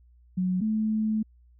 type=tone pair in turn; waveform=sine; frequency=183.7 / 217.1 Hz; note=F#3 / A3; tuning=-12 / -23 cents; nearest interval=minor third; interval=289 cents; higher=second; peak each=-23 dBFS; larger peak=neither; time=0.37-0.61 / 0.61-1.23 s; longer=second; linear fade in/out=10 ms; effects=added 60 Hz sine -54 dBFS peak until 1.59 s